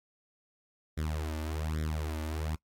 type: tone with flanger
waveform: sawtooth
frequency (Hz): 77.78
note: D#2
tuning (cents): 0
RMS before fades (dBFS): -34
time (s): 0.97-2.56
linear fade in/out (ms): 10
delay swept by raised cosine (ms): 0.54 to 3.44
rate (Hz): 1.2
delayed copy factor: +0.9
effects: noise-tail reverb RT60 0.1 s tail -25 dB re dry + AAC 64 kbps